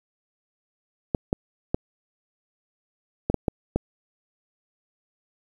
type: clicks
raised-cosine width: 2 ms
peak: -8 dBFS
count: 7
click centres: 1.148 / 1.329 / 1.745 / 3.3 / 3.343 / 3.482 / 3.76 s
effects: 8-bit